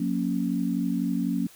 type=chord; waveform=sine; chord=F# major; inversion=none; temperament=equal with one note detuned; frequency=181.09 / 233.1 / 277.2 Hz; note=F#3 / A#3 / C#4; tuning=-37 / 0 / 0 cents; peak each=-28 dBFS; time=0-1.47 s; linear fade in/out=5 ms; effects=white hiss -52 dBFS RMS until 1.55 s